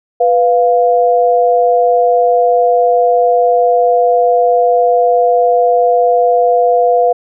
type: tone pair together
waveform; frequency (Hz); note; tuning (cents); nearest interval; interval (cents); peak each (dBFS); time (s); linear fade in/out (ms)
sine; 493.9 / 698.5; B4 / F5; 0 / 0; tritone; 600; -10; 0.2-7.13; 10
effects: none